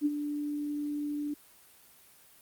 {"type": "tone with ADSR envelope", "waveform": "sine", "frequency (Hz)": 293.7, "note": "D4", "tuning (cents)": 0, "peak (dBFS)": -22, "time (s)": [0.01, 1.34], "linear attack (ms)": 46, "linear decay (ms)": 36, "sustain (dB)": -9, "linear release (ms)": 6, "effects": ["white hiss -58 dBFS RMS until 2.41 s", "Opus 32 kbps"]}